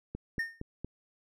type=click train; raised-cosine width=3 ms; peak=-24 dBFS; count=4; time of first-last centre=0.15-0.846 s; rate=4.31 Hz
type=tone with exponential decay; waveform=triangle; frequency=1828 Hz; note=A#6; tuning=34 cents flat; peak=-25 dBFS; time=0.39-0.61 s; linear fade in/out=5 ms; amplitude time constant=47 ms
effects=none